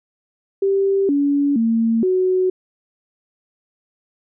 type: tone with pitch steps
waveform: sine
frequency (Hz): 391.8 / 284.3 / 227.4 / 370.7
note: G4 / C#4 / A#3 / F#4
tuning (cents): -1 / +44 / -43 / +3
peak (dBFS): -14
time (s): 0.62-2.5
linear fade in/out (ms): 5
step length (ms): 470
effects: none